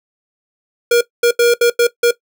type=tone bursts at uneven times; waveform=square; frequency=475.1 Hz; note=A#4; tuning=33 cents sharp; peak=-9 dBFS; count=6; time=0.91-1.01 / 1.23-1.31 / 1.39-1.54 / 1.61-1.7 / 1.79-1.87 / 2.03-2.11 s; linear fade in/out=5 ms; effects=noise-tail reverb RT60 0.1 s tail -17 dB re dry